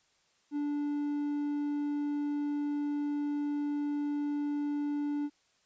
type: tone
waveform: triangle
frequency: 291.4 Hz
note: D4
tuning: 13 cents flat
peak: -28 dBFS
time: 0.51-5.3 s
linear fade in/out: 50 ms
effects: white hiss -70 dBFS RMS until 5.65 s + resampled to 16000 Hz